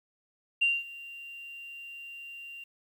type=tone with ADSR envelope; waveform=sine; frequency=2774 Hz; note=F7; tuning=12 cents flat; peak=-20 dBFS; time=0.61-2.64 s; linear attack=13 ms; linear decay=210 ms; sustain=-21 dB; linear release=5 ms; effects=tanh soft clip ceiling -16 dBFS + 10-bit